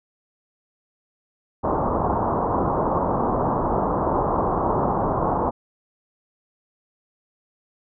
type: low-pass noise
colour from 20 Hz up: white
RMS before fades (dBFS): -22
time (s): 1.63-5.51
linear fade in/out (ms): 20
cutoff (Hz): 1100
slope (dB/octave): 48
effects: none